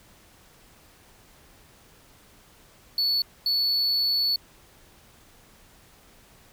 triangle tone bursts at uneven times, 4435 Hz, C#8, in tune, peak -20 dBFS, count 2, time 2.98-3.22 / 3.46-4.36 s, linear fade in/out 2 ms, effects pink hiss -55 dBFS RMS until 6.52 s

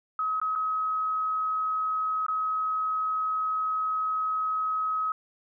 sine tone with dropouts, 1274 Hz, D#6, 41 cents sharp, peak -25 dBFS, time 0.19-5.12 s, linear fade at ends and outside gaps 2 ms, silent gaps 0.4-0.415 / 0.553-0.558 / 2.265-2.283 s, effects none

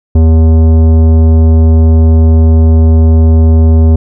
sine tone with tanh clipping, 80.4 Hz, E2, 43 cents flat, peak -4 dBFS, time 0.15-3.96 s, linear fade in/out 5 ms, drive 14 dB, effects none

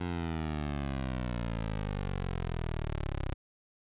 15% pulse exponential sweep, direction down, 89.6 to 32.7 Hz, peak -26 dBFS, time 0-3.34 s, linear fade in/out 10 ms, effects resampled to 8000 Hz

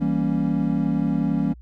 triangle chord, E diminished seventh, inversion none, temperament equal, 164.81 / 196 / 233.1 / 277.2 Hz, E3 / G3 / Bb3 / Db4, 0 / 0 / 0 / 0 cents, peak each -23 dBFS, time 0-1.54 s, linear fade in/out 20 ms, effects added 60 Hz sine -41 dBFS peak until 1.61 s

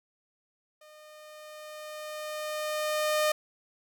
sawtooth tone with level ramp, 610 Hz, D#5, 34 cents flat, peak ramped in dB -48 to -19 dBFS, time 0.81-3.32 s, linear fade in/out 5 ms, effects none

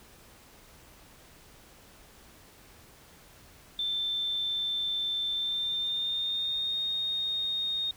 sine tone with pitch glide, 3551 to 3702 Hz, A7 to A#7, +15 to -13 cents, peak -28 dBFS, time 3.79-7.91 s, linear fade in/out 2 ms, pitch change +72 cents, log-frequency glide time 5.31-6.82 s, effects pink hiss -55 dBFS RMS until 7.96 s

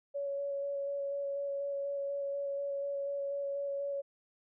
sine tone with vibrato, 561 Hz, C#5, 21 cents sharp, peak -33 dBFS, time 0.14-4.02 s, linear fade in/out 20 ms, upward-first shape square, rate 4.1 Hz, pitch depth 9 cents each way, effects none

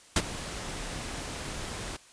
pink noise with ADSR envelope, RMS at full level -21 dBFS, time 0.16-1.97 s, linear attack 3 ms, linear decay 47 ms, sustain -16 dB, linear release 11 ms, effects white hiss -55 dBFS RMS until 2.12 s + resampled to 22050 Hz

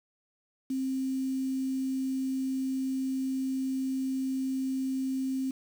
sine tone with quantisation, 263.9 Hz, C4, 15 cents sharp, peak -28 dBFS, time 0.7-5.51 s, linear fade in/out 5 ms, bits 8, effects none

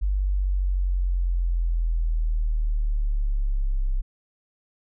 sine linear sweep, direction down, 49.23 to 32.42 Hz, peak -20 dBFS, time 0.01-4.02 s, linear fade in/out 20 ms, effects none

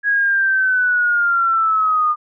sine linear sweep, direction down, 1661.2 to 1212 Hz, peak -13 dBFS, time 0.03-2.16 s, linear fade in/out 50 ms, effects none

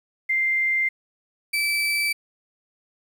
sine / 35% pulse tone pair in turn, 2093 / 2317 Hz, C7 / D7, 0 / -24 cents, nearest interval major second, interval 176 cents, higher second, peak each -19 dBFS, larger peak neither, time 0.29-0.89 / 1.53-2.13 s, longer neither, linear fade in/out 10 ms, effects 9-bit

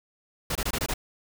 pink noise bursts, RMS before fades -28 dBFS, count 6, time 0.5-0.939 s, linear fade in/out 5 ms, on 54 ms, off 23 ms, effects none

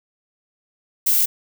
violet noise, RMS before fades -17 dBFS, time 1.06-1.26 s, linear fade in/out 10 ms, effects none

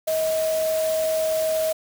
sine tone in noise, 635 Hz, D#5, 35 cents sharp, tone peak -20 dBFS, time 0.07-1.73 s, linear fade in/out 10 ms, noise white, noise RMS -33 dBFS, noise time 0.07-1.73 s, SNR +10 dB, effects none

